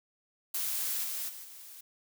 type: noise with level steps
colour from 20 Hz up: blue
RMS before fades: -33 / -36 / -45 / -49 dBFS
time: 0.54-1.81 s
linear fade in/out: 5 ms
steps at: 1.03 / 1.28 / 1.43 s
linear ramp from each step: 20 ms
effects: none